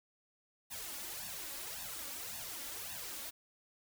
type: noise with flanger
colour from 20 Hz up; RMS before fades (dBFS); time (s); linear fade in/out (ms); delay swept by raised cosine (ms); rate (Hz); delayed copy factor
white; -44; 0.7-3.31; 20; 1.1 to 3.6; 1.8; +0.95
effects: none